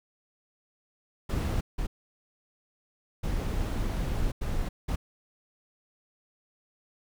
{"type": "noise bursts at uneven times", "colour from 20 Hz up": "brown", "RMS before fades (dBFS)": -29, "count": 5, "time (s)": [[1.29, 1.61], [1.78, 1.87], [3.23, 4.32], [4.41, 4.69], [4.88, 4.96]], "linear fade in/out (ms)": 10, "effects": []}